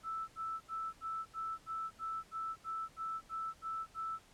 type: tone bursts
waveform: sine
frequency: 1318.5 Hz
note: E6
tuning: in tune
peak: -37 dBFS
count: 13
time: 0.03-4.192 s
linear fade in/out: 50 ms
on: 250 ms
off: 76 ms
effects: pink hiss -63 dBFS RMS until 4.33 s + low-pass 10000 Hz 12 dB/octave